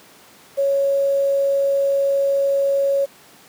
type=tone with quantisation; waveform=sine; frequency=554.4 Hz; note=C#5; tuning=in tune; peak=-15 dBFS; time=0.57-3.06 s; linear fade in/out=20 ms; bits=7; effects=pink hiss -47 dBFS RMS until 3.48 s + high-pass 200 Hz 12 dB/octave